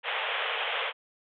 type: band-pass noise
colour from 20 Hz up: white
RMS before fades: -31 dBFS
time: 0.03-0.93 s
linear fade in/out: 50 ms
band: 430 to 3400 Hz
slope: 96 dB/octave
effects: none